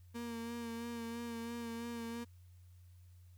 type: tone with vibrato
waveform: 35% pulse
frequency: 233.1 Hz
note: A#3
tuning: in tune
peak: -39 dBFS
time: 0.14-2.25 s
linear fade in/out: 20 ms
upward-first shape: sine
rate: 3 Hz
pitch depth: 25 cents each way
effects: added 89 Hz sine -56 dBFS peak until 3.37 s + white hiss -75 dBFS RMS until 3.37 s